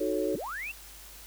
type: chord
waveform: sine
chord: D# half-diminished seventh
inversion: none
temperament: equal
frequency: 311.1 / 370 / 440 / 554.4 Hz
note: D#4 / F#4 / A4 / C#5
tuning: 0 / 0 / 0 / 0 cents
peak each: -32 dBFS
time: 0-0.36 s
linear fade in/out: 10 ms
type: linear sweep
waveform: sine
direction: up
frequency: 82.41 to 2794 Hz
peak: -34 dBFS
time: 0.34-0.72 s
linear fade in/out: 10 ms
effects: added 50 Hz sine -52 dBFS peak until 1.26 s + white hiss -49 dBFS RMS until 1.26 s